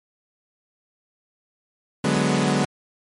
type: chord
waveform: sawtooth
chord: G# half-diminished seventh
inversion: second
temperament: equal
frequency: 146.83 / 185 / 207.7 / 246.9 Hz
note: D3 / F#3 / G#3 / B3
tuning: 0 / 0 / 0 / 0 cents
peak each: -20 dBFS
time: 2.04-2.65 s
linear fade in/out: 5 ms
effects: MP3 48 kbps